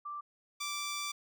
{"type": "tone pair in turn", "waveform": ["sine", "10% pulse"], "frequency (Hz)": [1174.7, 1169.5], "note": ["D6", "D6"], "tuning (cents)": [0, -8], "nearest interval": "unison", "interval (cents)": 8, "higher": "first", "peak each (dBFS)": [-38, -27], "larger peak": "second", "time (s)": [[0.05, 0.21], [0.6, 1.12]], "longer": "second", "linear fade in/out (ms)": 10, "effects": []}